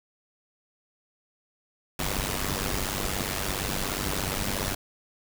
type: noise with amplitude modulation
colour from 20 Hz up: pink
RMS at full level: -26 dBFS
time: 1.99-4.75 s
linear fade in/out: 5 ms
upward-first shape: sine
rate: 97.1 Hz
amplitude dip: 80%
effects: none

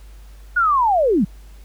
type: linear sweep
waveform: sine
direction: down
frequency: 1473 to 160.7 Hz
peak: -13 dBFS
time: 0.56-1.25 s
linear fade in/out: 10 ms
effects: added 50 Hz sine -38 dBFS peak until 1.64 s + pink hiss -53 dBFS RMS until 1.64 s

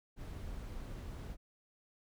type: noise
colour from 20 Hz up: brown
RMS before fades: -44 dBFS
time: 0.16-1.37 s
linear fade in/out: 50 ms
effects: none

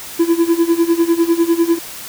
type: tone with tremolo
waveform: triangle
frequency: 335.9 Hz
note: E4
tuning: 33 cents sharp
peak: -6 dBFS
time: 0.19-1.79 s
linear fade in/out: 10 ms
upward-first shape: sine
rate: 10 Hz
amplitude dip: 85%
effects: white hiss -31 dBFS RMS until 2.08 s

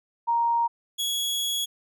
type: tone pair in turn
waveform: sine / sawtooth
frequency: 935 / 3347 Hz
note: A#5 / G#7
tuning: +5 / +13 cents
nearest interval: octave + minor seventh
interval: 2208 cents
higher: second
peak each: -20 / -22 dBFS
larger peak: first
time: 0.27-0.68 / 0.98-1.66 s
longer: second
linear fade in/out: 20 ms
effects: none

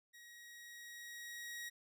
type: tone with level ramp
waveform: sawtooth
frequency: 1897 Hz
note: A#6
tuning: 30 cents sharp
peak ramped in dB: -53 to -40 dBFS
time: 0.13-1.7 s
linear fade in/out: 20 ms
effects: none

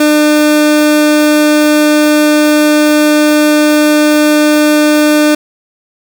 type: tone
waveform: 30% pulse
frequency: 300.8 Hz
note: D4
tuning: 42 cents sharp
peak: -3 dBFS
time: 0-5.35 s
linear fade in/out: 5 ms
effects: none

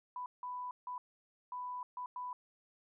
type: tone bursts at uneven times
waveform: sine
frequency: 993 Hz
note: B5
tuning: 9 cents sharp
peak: -39 dBFS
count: 6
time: 0.16-0.26 / 0.43-0.71 / 0.87-0.98 / 1.52-1.83 / 1.97-2.06 / 2.16-2.33 s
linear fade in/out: 2 ms
effects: none

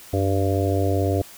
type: harmonic tone with a mistuned harmonic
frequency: 98 Hz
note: G2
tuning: in tune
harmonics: 1 / 3 / 4 / 5 / 6 / 7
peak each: -21 / -26 / -27 / -28 / -29 / -29 dBFS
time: 0.13-1.22 s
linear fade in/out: 5 ms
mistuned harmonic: 1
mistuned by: -84 cents
effects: white hiss -44 dBFS RMS until 1.37 s

